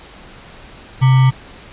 sine tone with sample-and-hold, 130.81 Hz, C3, in tune, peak -7 dBFS, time 1.01-1.31 s, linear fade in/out 20 ms, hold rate 1050 Hz, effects pink hiss -39 dBFS RMS until 1.72 s + resampled to 8000 Hz

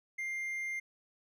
triangle tone, 2100 Hz, C7, 6 cents sharp, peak -33 dBFS, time 0.18-0.8 s, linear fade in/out 10 ms, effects none

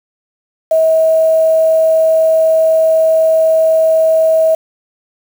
sine tone with quantisation, 642 Hz, E5, 46 cents flat, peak -7 dBFS, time 0.71-4.55 s, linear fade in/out 5 ms, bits 5, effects none

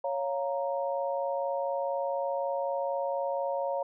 sine chord, Bb minor, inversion first, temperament equal, 554.4 / 698.5 / 932.3 Hz, Db5 / F5 / Bb5, 0 / 0 / 0 cents, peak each -30 / -35 / -35 dBFS, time 0.04-3.83 s, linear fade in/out 5 ms, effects none

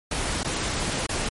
pink noise with dropouts, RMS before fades -27 dBFS, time 0.11-1.29 s, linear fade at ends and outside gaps 5 ms, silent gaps 0.433-0.445 / 1.067-1.091 s, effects MP3 48 kbps

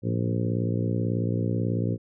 harmonic tone with a mistuned harmonic, 58.27 Hz, A#1, in tune, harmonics 2 / 3 / 4 / 5 / 6 / 7 / 8 / 9, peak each -26 / -30 / -32 / -34 / -36 / -37 / -38 / -39 dBFS, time 0.02-1.98 s, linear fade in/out 50 ms, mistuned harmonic 2, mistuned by -83 cents, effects none

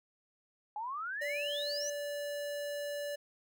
sine exponential sweep, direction up, 819 to 6272 Hz, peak -36 dBFS, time 0.76-1.9 s, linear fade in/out 2 ms
square tone, 580 Hz, D5, 22 cents flat, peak -37 dBFS, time 1.21-3.16 s, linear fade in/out 10 ms
effects none

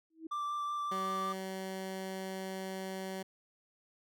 sine tone with exponential growth, 322.3 Hz, E4, 39 cents flat, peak -37 dBFS, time 0.1-0.27 s, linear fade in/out 5 ms, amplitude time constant 35 ms
triangle tone with vibrato, 1174.7 Hz, D6, in tune, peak -32 dBFS, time 0.31-1.33 s, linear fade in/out 10 ms, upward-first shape sine, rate 5.3 Hz, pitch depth 10 cents each way
15% pulse tone, 190 Hz, F#3, 46 cents sharp, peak -32 dBFS, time 0.91-3.23 s, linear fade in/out 10 ms
effects none

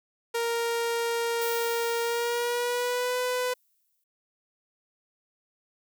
sawtooth tone with pitch glide, 466.2 to 499.7 Hz, A#4 to B4, 0 to +20 cents, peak -22 dBFS, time 0.34-3.54 s, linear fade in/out 10 ms, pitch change +120 cents, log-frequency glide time 2.02-3.17 s
violet noise with exponential decay, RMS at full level -35 dBFS, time 1.41-4.04 s, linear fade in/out 5 ms, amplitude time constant 570 ms
effects none

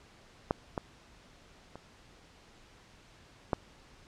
clicks, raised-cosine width 1 ms, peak -13 / -18 / -30 / -13 dBFS, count 4, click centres 0.509 / 0.778 / 1.756 / 3.532 s, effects pink hiss -58 dBFS RMS until 4.07 s + low-pass 6000 Hz 12 dB/octave

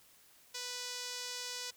sawtooth tone with band-pass filter, 493.9 Hz, B4, in tune, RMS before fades -42 dBFS, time 0.54-1.71 s, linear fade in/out 10 ms, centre 5400 Hz, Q 1.6, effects white hiss -63 dBFS RMS until 1.76 s

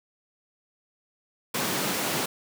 pink high-pass noise, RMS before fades -28 dBFS, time 1.54-2.26 s, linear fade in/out 5 ms, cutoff 150 Hz, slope 24 dB/octave, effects none

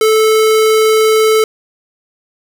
square tone, 437 Hz, A4, 12 cents flat, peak -8 dBFS, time 0.01-1.44 s, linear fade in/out 2 ms, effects none

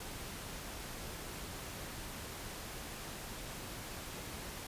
pink noise, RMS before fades -45 dBFS, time 0-4.67 s, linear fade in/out 5 ms, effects resampled to 32000 Hz

